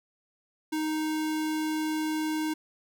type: tone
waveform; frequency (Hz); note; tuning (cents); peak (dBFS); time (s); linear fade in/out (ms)
square; 311.1; D#4; 0; -28; 0.72-2.54; 10
effects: none